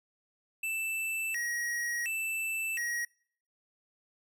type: tone with vibrato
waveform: square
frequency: 2242 Hz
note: C#7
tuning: 19 cents sharp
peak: -32 dBFS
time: 0.63-3.05 s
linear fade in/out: 5 ms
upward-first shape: square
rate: 0.7 Hz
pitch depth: 290 cents each way
effects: noise-tail reverb RT60 0.6 s tail -26 dB re dry